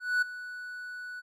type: tone with ADSR envelope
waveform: triangle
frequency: 1480 Hz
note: F#6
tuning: in tune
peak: -20 dBFS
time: 0-1.22 s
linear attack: 220 ms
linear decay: 9 ms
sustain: -16 dB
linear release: 33 ms
effects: none